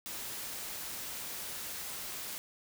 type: noise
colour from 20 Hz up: white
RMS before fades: -41 dBFS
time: 0.06-2.38 s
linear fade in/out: 0 ms
effects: none